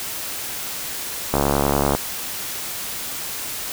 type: click train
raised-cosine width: 1 ms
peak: -4 dBFS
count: 44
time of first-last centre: 1.34-1.95 s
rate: 70.5 Hz
effects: white hiss -29 dBFS RMS until 3.72 s